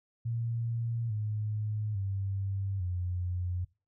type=tone with pitch steps; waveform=sine; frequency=116.2 / 106.56 / 97.71 / 89.6 Hz; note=A#2 / G#2 / G2 / F2; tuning=-5 / +45 / -5 / +45 cents; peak=-30 dBFS; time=0.25-3.65 s; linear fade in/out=10 ms; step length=850 ms; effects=noise-tail reverb RT60 0.3 s tail -22 dB re dry